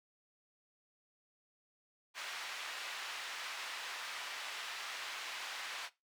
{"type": "band-pass noise", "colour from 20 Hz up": "white", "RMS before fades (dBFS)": -44, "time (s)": [2.14, 5.9], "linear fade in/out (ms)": 50, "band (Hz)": [920, 3200], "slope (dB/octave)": 12, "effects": ["noise-tail reverb RT60 0.2 s tail -17 dB re dry"]}